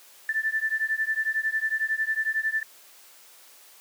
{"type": "beating tone pair", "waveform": "sine", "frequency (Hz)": [1760, 1771], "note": ["A6", "A6"], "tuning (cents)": [0, 11], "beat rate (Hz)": 11, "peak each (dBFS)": -27, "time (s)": [0.29, 2.63], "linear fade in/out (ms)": 2, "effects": ["white hiss -52 dBFS RMS until 3.8 s", "high-pass 400 Hz 12 dB/octave"]}